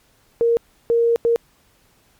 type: tone bursts at uneven times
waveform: sine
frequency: 466.2 Hz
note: A#4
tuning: in tune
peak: -13 dBFS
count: 3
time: 0.41-0.57 / 0.9-1.16 / 1.25-1.36 s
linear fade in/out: 0 ms
effects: pink hiss -58 dBFS RMS until 2.19 s + MP3 96 kbps